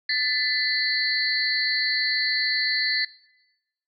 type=tone cluster; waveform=sine; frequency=1759 / 2012 / 4134 / 4487 Hz; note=A6 / B6 / C8 / C#8; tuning=-1 / +32 / -22 / +20 cents; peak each=-27 dBFS; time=0.09-3.05 s; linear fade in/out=5 ms; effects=noise-tail reverb RT60 1.0 s tail -21 dB re dry